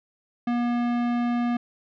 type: tone with tanh clipping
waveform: sine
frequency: 240 Hz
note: B3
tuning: 49 cents flat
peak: -24 dBFS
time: 0.47-1.57 s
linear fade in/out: 5 ms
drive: 18 dB
effects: none